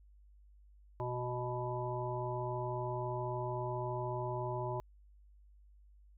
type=harmonic tone; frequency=123.7 Hz; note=B2; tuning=3 cents sharp; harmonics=1 / 3 / 5 / 7 / 8; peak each=-39 / -41 / -42 / -43 / -43 dBFS; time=1-4.8 s; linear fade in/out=0 ms; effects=added 50 Hz sine -58 dBFS peak until 6.17 s